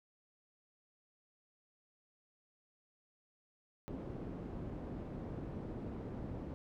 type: low-pass noise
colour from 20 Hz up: white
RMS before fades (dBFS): -44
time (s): 3.88-6.54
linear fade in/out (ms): 0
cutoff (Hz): 310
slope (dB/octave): 12
effects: none